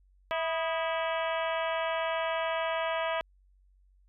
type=harmonic tone with a mistuned harmonic; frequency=326.9 Hz; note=E4; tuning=14 cents flat; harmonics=2 / 3 / 4 / 5 / 6 / 7 / 8 / 9 / 10; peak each=-31 / -35 / -37 / -39 / -41 / -42 / -43 / -44 / -45 dBFS; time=0.31-3.21 s; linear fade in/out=0 ms; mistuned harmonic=4; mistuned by=-79 cents; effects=added 47 Hz sine -60 dBFS peak until 4.08 s